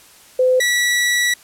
sine / sawtooth tone pair in turn, 510 / 1945.6 Hz, C5 / B6, -44 / -26 cents, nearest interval octave + major seventh, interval 2318 cents, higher second, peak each -11 dBFS, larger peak neither, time 0.39-0.6 / 0.6-1.34 s, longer second, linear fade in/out 5 ms, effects white hiss -46 dBFS RMS until 1.43 s + low-pass 12000 Hz 12 dB/octave

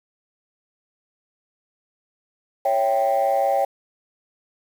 sine chord, C# diminished, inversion none, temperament equal, 554.4 / 659.3 / 784 Hz, C#5 / E5 / G5, 0 / 0 / 0 cents, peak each -20 / -23 / -19 dBFS, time 2.65-3.65 s, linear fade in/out 5 ms, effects tanh soft clip ceiling -12 dBFS + 7-bit

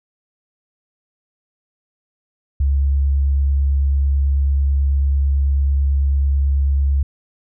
sine tone with vibrato, 69.3 Hz, C#2, in tune, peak -13 dBFS, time 2.6-7.03 s, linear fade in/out 5 ms, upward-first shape triangle, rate 9.1 Hz, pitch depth 13 cents each way, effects none

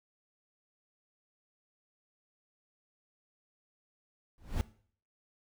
brown noise with exponential growth, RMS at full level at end -25 dBFS, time 4.38-4.61 s, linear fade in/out 0 ms, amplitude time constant 50 ms, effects noise-tail reverb RT60 0.5 s tail -18 dB re dry

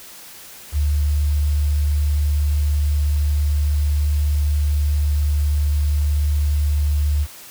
sine tone with quantisation, 73.6 Hz, D2, 4 cents sharp, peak -15 dBFS, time 0.72-7.27 s, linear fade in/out 50 ms, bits 7, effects white hiss -40 dBFS RMS until 7.5 s

